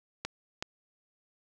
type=clicks; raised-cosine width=0.2 ms; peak=-16 dBFS; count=2; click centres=0.25 / 0.625 s; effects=none